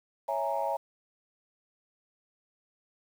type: chord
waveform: sine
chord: A# half-diminished seventh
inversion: first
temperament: equal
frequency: 554.4 / 659.3 / 830.6 / 932.3 Hz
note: C#5 / E5 / G#5 / A#5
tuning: 0 / 0 / 0 / 0 cents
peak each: -33 dBFS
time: 0.28-0.77 s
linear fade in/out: 10 ms
effects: tanh soft clip ceiling -18 dBFS + 9-bit

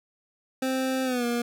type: tone with pitch glide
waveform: 25% pulse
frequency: 261.6 to 238.5 Hz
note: C4 to A#3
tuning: 0 to +40 cents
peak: -21 dBFS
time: 0.62-1.42 s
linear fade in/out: 5 ms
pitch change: -160 cents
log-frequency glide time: 1.04-1.25 s
effects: none

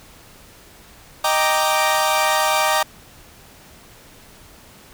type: chord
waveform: sawtooth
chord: Eb major seventh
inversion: none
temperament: equal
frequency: 622.3 / 784 / 932.3 / 1174.7 Hz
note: Eb5 / G5 / Bb5 / D6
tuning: 0 / 0 / 0 / 0 cents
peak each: -18 dBFS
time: 1.24-2.83 s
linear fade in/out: 5 ms
effects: pink hiss -46 dBFS RMS until 4.93 s

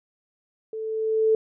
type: tone with level ramp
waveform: sine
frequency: 440 Hz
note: A4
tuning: in tune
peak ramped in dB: -30 to -15 dBFS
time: 0.73-1.35 s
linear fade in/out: 2 ms
effects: none

